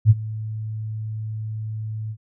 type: tone with ADSR envelope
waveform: sine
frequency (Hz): 109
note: A2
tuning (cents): -16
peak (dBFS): -6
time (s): 0.05-2.17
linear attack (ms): 52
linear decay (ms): 33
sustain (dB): -20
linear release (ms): 64
effects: none